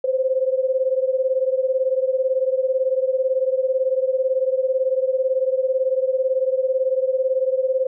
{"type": "beating tone pair", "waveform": "sine", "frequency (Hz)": [516, 534], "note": ["C5", "C5"], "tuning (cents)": [-24, 35], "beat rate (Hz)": 18, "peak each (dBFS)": [-19, -22], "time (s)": [0.04, 7.87], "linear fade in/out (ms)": 5, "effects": []}